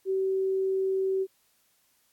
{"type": "tone", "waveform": "sine", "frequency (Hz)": 382.5, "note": "G4", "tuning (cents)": -42, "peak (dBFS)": -24, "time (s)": [0.05, 1.27], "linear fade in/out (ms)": 50, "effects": ["white hiss -68 dBFS RMS until 2.12 s", "AAC 64 kbps"]}